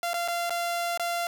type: tone with dropouts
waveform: sawtooth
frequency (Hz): 690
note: F5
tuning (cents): -21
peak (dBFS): -23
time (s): 0.03-1.27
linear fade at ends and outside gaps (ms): 1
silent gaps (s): 0.133-0.141 / 0.278-0.283 / 0.496-0.505 / 0.975-0.996
effects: 9-bit